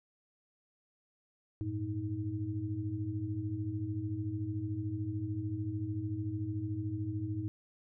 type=tone cluster; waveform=sine; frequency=97.6 / 111.1 / 314.9 Hz; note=G2 / A2 / D#4; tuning=-7 / +17 / +21 cents; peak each=-39 / -37 / -38 dBFS; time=1.61-7.48 s; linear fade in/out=0 ms; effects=none